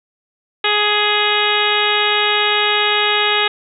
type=harmonic tone; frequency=417.5 Hz; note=G#4; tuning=9 cents sharp; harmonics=1 / 2 / 3 / 4 / 5 / 6 / 7 / 8 / 9; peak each=-22 / -22 / -22 / -22 / -22 / -22 / -22 / -22 / -22 dBFS; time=0.64-3.48 s; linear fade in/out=5 ms; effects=none